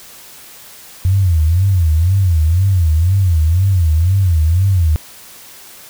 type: tone with vibrato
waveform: sine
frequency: 87.31 Hz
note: F2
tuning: in tune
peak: -9 dBFS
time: 1.05-4.96 s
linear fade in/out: 0 ms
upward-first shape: sine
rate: 2 Hz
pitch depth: 210 cents each way
effects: white hiss -38 dBFS RMS until 5.89 s